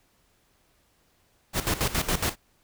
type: noise with tremolo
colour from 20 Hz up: pink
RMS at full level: -25 dBFS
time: 1.53-2.36 s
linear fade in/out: 50 ms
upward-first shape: square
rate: 7.2 Hz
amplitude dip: 75%
effects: pink hiss -66 dBFS RMS until 2.63 s